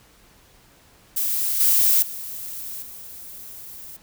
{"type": "noise with level steps", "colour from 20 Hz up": "violet", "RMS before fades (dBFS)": [-23, -17, -33, -39], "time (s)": [1.16, 3.97], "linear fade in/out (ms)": 10, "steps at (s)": [1.6, 2.02, 2.82], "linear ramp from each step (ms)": 5, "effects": ["pink hiss -54 dBFS RMS until 4.02 s"]}